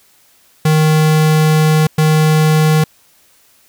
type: tone bursts at uneven times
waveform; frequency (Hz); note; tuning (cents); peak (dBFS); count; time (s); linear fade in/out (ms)
square; 155.56; D#3; 0; -9; 2; 0.65-1.87 / 1.98-2.84; 5
effects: white hiss -51 dBFS RMS until 3.68 s